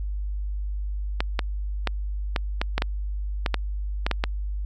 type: clicks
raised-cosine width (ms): 0.3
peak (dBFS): -7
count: 12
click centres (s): 1.205 / 1.392 / 1.873 / 2.362 / 2.615 / 2.78 / 2.821 / 3.462 / 3.543 / 4.065 / 4.113 / 4.239
effects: added 50 Hz sine -26 dBFS peak until 4.65 s